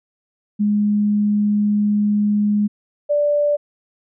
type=tone pair in turn; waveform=sine; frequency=207.7 / 585.8 Hz; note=G#3 / D5; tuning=0 / -5 cents; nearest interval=octave + tritone; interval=1795 cents; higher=second; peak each=-14 dBFS; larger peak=neither; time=0.59-2.68 / 3.09-3.57 s; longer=first; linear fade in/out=20 ms; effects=none